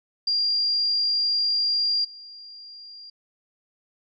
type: tone with level steps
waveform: sine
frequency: 4783 Hz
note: D8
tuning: 31 cents sharp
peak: -20 / -40 dBFS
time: 0.27-3.1 s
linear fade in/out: 5 ms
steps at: 2.04 s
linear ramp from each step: 10 ms
effects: none